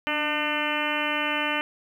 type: harmonic tone with a mistuned harmonic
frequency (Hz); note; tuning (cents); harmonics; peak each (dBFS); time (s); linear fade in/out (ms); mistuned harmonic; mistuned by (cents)
300.1; D4; +38; 1 / 2 / 3 / 4 / 5 / 6 / 7 / 8 / 9 / 10; -33 / -33 / -33 / -33 / -33 / -33 / -33 / -33 / -33 / -33; 0.07-1.61; 0; 1; -43
effects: 9-bit